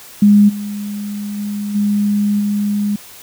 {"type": "tone with level steps", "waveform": "sine", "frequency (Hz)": 205.6, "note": "G#3", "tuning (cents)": -17, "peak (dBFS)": [-5, -21, -19, -12, -14], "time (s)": [0.22, 2.96], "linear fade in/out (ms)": 5, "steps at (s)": [0.48, 1.37, 1.74, 2.39], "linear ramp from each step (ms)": 20, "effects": ["white hiss -38 dBFS RMS until 3.22 s"]}